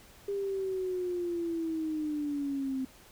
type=linear sweep; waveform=sine; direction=down; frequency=403 to 259.8 Hz; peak=-30 dBFS; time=0.28-2.85 s; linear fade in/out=5 ms; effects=pink hiss -56 dBFS RMS until 3.11 s